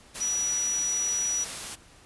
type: tone in noise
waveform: sine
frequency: 5850 Hz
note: F#8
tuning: 21 cents flat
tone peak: -25 dBFS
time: 0.2-1.45 s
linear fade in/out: 20 ms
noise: white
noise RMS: -36 dBFS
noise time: 0.14-1.76 s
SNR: +8 dB
effects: pink hiss -54 dBFS RMS until 2.05 s + resampled to 24000 Hz